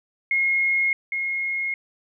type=tone pair in turn; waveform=sine; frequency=2154 / 2154 Hz; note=C7 / C7; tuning=+50 / +50 cents; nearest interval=unison; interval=0 cents; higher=neither; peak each=-18 / -23 dBFS; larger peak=first; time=0.31-0.93 / 1.12-1.74 s; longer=neither; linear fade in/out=2 ms; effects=none